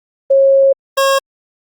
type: tone pair in turn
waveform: sine / 25% pulse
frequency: 544 / 544 Hz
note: C#5 / C#5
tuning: -33 / -33 cents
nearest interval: unison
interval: 0 cents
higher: neither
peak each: -6 dBFS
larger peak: neither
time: 0.3-0.73 / 0.97-1.19 s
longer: first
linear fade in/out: 10 ms
effects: Opus 24 kbps